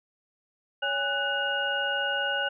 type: tone cluster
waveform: sine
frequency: 561 / 817 / 1486 / 2854 Hz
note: C#5 / G#5 / F#6 / F7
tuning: +21 / -29 / +7 / +37 cents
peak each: -33 / -34 / -28 / -31 dBFS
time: 0.82-2.49 s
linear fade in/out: 10 ms
effects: none

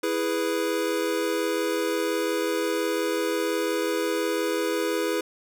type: chord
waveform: square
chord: E major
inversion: none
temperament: equal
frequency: 329.6 / 415.3 / 493.9 Hz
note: E4 / G#4 / B4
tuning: 0 / 0 / 0 cents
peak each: -29 dBFS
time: 0.03-5.21 s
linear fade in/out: 5 ms
effects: none

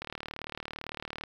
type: click train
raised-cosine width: 0.3 ms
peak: -21 dBFS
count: 47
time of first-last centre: 0.02-1.237 s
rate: 37.8 Hz
effects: 9-bit

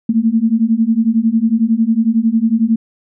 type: beating tone pair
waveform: sine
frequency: 219.7 / 230.7 Hz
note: A3 / A#3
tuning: -2 / -18 cents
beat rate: 11 Hz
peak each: -14 / -13 dBFS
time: 0.09-2.76 s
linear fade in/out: 5 ms
effects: none

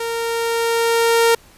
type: tone with level ramp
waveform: sawtooth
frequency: 461.9 Hz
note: A#4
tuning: 16 cents flat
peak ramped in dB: -18 to -7 dBFS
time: 0-1.35 s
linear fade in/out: 5 ms
effects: pink hiss -48 dBFS RMS until 1.57 s + resampled to 32000 Hz

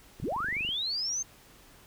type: click train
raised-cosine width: 3 ms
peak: -31 dBFS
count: 13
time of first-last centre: 0.2-0.69 s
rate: 24.5 Hz
type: linear sweep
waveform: sine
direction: up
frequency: 62.1 to 6410 Hz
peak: -29 dBFS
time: 0.22-1.23 s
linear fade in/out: 10 ms
effects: pink hiss -56 dBFS RMS until 1.86 s

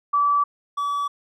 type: tone pair in turn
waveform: sine / triangle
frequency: 1154 / 1146 Hz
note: D6 / D6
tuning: -31 / -43 cents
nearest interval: unison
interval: 12 cents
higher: first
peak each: -16 / -20 dBFS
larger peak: first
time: 0.13-0.44 / 0.77-1.08 s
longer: neither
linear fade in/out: 10 ms
effects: none

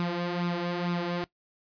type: tone with flanger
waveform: sawtooth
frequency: 174.61 Hz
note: F3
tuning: in tune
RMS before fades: -30 dBFS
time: 0-1.24 s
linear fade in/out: 0 ms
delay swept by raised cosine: 0.78 to 3.98 ms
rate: 2.2 Hz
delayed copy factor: +0.6
effects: noise-tail reverb RT60 0.1 s tail -19 dB re dry + resampled to 11025 Hz

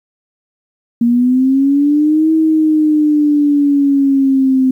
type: linear two-way sweep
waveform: sine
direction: up then down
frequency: 233.1 to 320 to 258.8 Hz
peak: -8 dBFS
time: 1.01-4.71 s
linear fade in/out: 5 ms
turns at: 2.32 s
effects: 8-bit

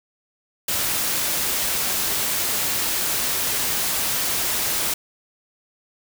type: noise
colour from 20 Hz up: white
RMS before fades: -23 dBFS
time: 0.68-4.94 s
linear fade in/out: 5 ms
effects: none

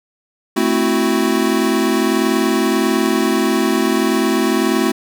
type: chord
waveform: square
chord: F# half-diminished seventh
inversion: first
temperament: equal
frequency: 220 / 261.6 / 329.6 / 370 Hz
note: A3 / C4 / E4 / F#4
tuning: 0 / 0 / 0 / 0 cents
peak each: -20 dBFS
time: 0.56-4.92 s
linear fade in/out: 10 ms
effects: none

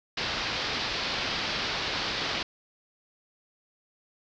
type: low-pass noise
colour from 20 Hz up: white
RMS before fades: -31 dBFS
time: 0.17-2.43 s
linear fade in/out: 5 ms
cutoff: 5000 Hz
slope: 48 dB/octave
effects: none

